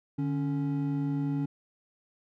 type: tone pair together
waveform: triangle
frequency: 147.8 / 279 Hz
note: D3 / C#4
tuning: +11 / +11 cents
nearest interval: major seventh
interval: 1100 cents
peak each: -28 dBFS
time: 0.18-1.46 s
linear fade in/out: 10 ms
effects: none